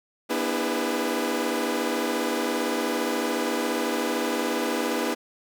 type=tone cluster; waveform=sawtooth; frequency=241.3 / 294.9 / 329 / 407.2 / 500 Hz; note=B3 / D4 / E4 / G#4 / B4; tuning=-40 / +7 / -3 / -34 / +21 cents; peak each=-27 dBFS; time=0.29-5.15 s; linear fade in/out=20 ms; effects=none